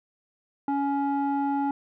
square tone with low-pass filter, 280 Hz, C#4, 18 cents sharp, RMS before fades -26 dBFS, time 0.68-1.71 s, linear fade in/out 2 ms, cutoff 940 Hz, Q 3, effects none

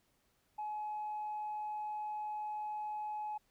sine tone, 847 Hz, G#5, 34 cents sharp, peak -36 dBFS, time 0.58-3.38 s, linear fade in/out 10 ms, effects tanh soft clip ceiling -34 dBFS + pink hiss -75 dBFS RMS until 3.5 s

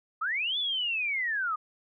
sine linear two-way sweep, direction up then down, 1200 to 3520 to 1200 Hz, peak -27 dBFS, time 0.21-1.56 s, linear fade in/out 10 ms, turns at 0.58 s, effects none

